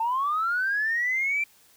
sine linear sweep, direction up, 880 to 2363 Hz, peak -22 dBFS, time 0-1.44 s, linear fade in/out 5 ms, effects tanh soft clip ceiling -18 dBFS + white hiss -58 dBFS RMS until 1.76 s

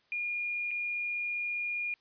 sine tone with dropouts, 2425 Hz, D#7, 45 cents flat, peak -31 dBFS, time 0.12-1.94 s, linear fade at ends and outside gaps 1 ms, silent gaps 0.709-0.713 s, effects white hiss -69 dBFS RMS until 2 s + resampled to 11025 Hz

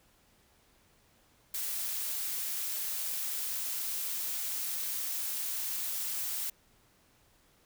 blue noise, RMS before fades -35 dBFS, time 1.54-6.5 s, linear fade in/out 5 ms, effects pink hiss -66 dBFS RMS until 7.65 s

